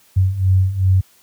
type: beating tone pair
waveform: sine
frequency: 92.5 / 95.1 Hz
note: F#2 / F#2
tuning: 0 / +48 cents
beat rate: 2.6 Hz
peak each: -17 / -13 dBFS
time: 0.16-1.01 s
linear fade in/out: 10 ms
effects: white hiss -53 dBFS RMS until 1.22 s + high-pass 60 Hz 12 dB/octave